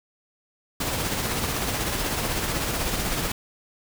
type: noise with tremolo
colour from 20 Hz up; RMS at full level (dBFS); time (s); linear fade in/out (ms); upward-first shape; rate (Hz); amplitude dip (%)
pink; -25; 0.8-3.32; 5; triangle; 16; 40
effects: none